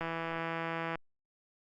click train, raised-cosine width 0.5 ms, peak -21 dBFS, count 157, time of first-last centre 0.01-0.955 s, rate 165 Hz, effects Opus 48 kbps

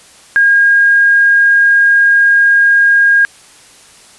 sine tone, 1624 Hz, G#6, 39 cents flat, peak -5 dBFS, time 0.36-3.25 s, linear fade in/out 0 ms, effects white hiss -41 dBFS RMS until 4.18 s + resampled to 24000 Hz

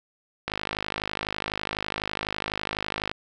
click train, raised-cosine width 0.3 ms, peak -11 dBFS, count 138, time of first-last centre 0.48-3.115 s, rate 52 Hz, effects none

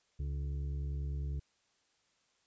harmonic tone with a mistuned harmonic, 70 Hz, C#2, 18 cents sharp, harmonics 1 / 2 / 4 / 5 / 6, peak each -35 / -41 / -58 / -58 / -59 dBFS, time 0.19-1.4 s, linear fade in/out 10 ms, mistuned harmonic 6, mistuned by +50 cents, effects white hiss -74 dBFS RMS until 2.46 s + resampled to 16000 Hz

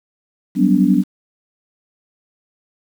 sine chord, G major seventh, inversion third, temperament equal with one note detuned, 185 / 196 / 246.9 / 288.5 Hz, F#3 / G3 / B3 / D4, 0 / 0 / 0 / -31 cents, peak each -16 dBFS, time 0.55-1.04 s, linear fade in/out 50 ms, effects 7-bit

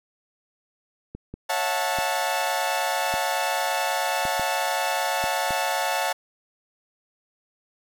clicks, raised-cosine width 3 ms, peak -22 dBFS, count 8, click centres 1.15 / 1.34 / 1.987 / 3.14 / 4.253 / 4.396 / 5.24 / 5.507 s
sawtooth chord, F# minor seventh, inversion second, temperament equal with one note detuned, 554.4 / 659.3 / 728.5 / 880 Hz, C#5 / E5 / F#5 / A5, 0 / 0 / -27 / 0 cents, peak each -27 / -27 / -24 / -23 dBFS, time 1.49-6.13 s, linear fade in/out 10 ms
effects none

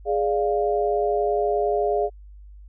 sine chord, D diminished, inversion second, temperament equal, 415.3 / 587.3 / 698.5 Hz, Ab4 / D5 / F5, 0 / 0 / 0 cents, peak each -22 / -26 / -24 dBFS, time 0.05-2.1 s, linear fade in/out 50 ms, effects added 50 Hz sine -41 dBFS peak until 2.68 s

